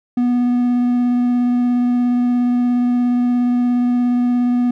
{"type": "tone with vibrato", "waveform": "triangle", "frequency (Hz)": 244.6, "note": "B3", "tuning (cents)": -16, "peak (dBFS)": -11, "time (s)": [0.17, 4.71], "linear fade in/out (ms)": 5, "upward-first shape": "sine", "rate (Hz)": 17, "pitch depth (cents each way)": 9, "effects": []}